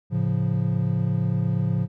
triangle chord, A augmented, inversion none, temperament equal, 110 / 138.59 / 174.61 Hz, A2 / C#3 / E#3, 0 / 0 / 0 cents, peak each -23 dBFS, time 0.1-1.88 s, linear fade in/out 50 ms, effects none

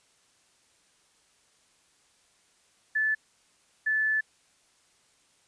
sine tone pair in turn, 1742 / 1742 Hz, A6 / A6, -18 / -18 cents, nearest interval unison, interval 0 cents, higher neither, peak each -23 dBFS, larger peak neither, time 2.95-3.15 / 3.86-4.21 s, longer second, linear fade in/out 10 ms, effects white hiss -65 dBFS RMS until 5.47 s + resampled to 22050 Hz

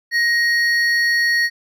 triangle tone pair together, 1880 / 4407 Hz, A#6 / C#8, +14 / -11 cents, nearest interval octave + minor third, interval 1475 cents, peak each -13 / -22 dBFS, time 0.11-1.5 s, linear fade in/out 50 ms, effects none

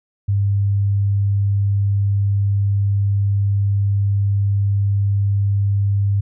sine tone, 100 Hz, G2, 35 cents sharp, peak -14 dBFS, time 0.28-6.21 s, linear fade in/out 10 ms, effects none

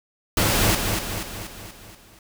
pink noise with echo, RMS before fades -20 dBFS, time 0.37-0.75 s, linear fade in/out 2 ms, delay 240 ms, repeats 6, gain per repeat -5 dB, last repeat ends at 2.19 s, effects none

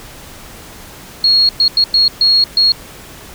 sine tone bursts at uneven times, 4303 Hz, C8, 48 cents sharp, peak -7 dBFS, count 6, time 1.24-1.49 / 1.6-1.68 / 1.77-1.84 / 1.94-2.08 / 2.21-2.44 / 2.57-2.72 s, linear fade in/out 2 ms, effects pink hiss -35 dBFS RMS until 3.34 s

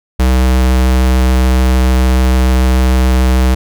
square tone, 63.8 Hz, C2, 43 cents flat, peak -8 dBFS, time 0.19-3.55 s, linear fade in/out 10 ms, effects none

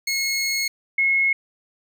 20% pulse / sine tone pair in turn, 2172 / 2172 Hz, C#7 / C#7, -36 / -36 cents, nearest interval unison, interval 0 cents, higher neither, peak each -16 dBFS, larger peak neither, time 0.07-0.68 / 0.98-1.33 s, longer first, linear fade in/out 5 ms, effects none

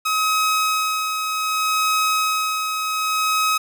sawtooth tone with tremolo, 1272 Hz, D#6, 38 cents sharp, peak -13 dBFS, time 0.05-3.58 s, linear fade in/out 10 ms, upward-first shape sine, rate 0.65 Hz, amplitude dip 45%, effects 8-bit

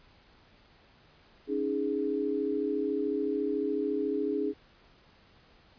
sine chord, C# suspended second, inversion none, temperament equal, 277.2 / 311.1 / 415.3 Hz, C#4 / D#4 / G#4, 0 / 0 / 0 cents, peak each -33 / -33 / -30 dBFS, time 1.47-4.54 s, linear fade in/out 50 ms, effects pink hiss -60 dBFS RMS until 5.78 s + resampled to 11025 Hz

